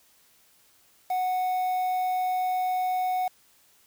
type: tone with quantisation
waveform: triangle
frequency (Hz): 738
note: F#5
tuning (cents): -5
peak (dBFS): -22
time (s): 1.1-3.28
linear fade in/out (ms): 5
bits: 7
effects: white hiss -61 dBFS RMS until 3.86 s